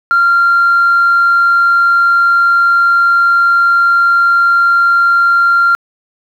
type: tone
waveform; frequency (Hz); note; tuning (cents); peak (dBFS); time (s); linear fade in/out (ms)
sine; 1385; F6; -15; -5; 0.11-5.75; 0
effects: tanh soft clip ceiling -3 dBFS + 7-bit